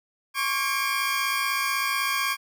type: tone cluster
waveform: 30% pulse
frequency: 1079 / 1135 / 1619 / 2380 Hz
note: C#6 / C#6 / G#6 / D7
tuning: -47 / +41 / -45 / +22 cents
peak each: -27 dBFS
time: 0.34-2.37 s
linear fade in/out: 50 ms
effects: none